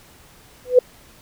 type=tone with exponential growth; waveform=sine; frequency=499.4 Hz; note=B4; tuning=19 cents sharp; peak=-4 dBFS; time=0.65-0.79 s; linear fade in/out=5 ms; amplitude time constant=30 ms; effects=pink hiss -49 dBFS RMS until 1.21 s